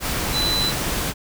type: tone in noise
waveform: sine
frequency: 3999 Hz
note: B7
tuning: 21 cents sharp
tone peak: -20 dBFS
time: 0.32-0.73 s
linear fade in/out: 50 ms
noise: pink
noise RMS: -24 dBFS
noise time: 0-1.14 s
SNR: +1 dB
effects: none